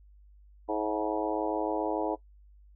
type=harmonic tone with a mistuned harmonic; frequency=107 Hz; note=A2; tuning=48 cents flat; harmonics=3 / 4 / 5 / 6 / 7 / 8 / 9; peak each=-33 / -34 / -35 / -36 / -36 / -37 / -38 dBFS; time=0.68-2.16 s; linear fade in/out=20 ms; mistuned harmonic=7; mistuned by=-38 cents; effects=noise-tail reverb RT60 0.1 s tail -19 dB re dry + added 50 Hz sine -53 dBFS peak until 2.75 s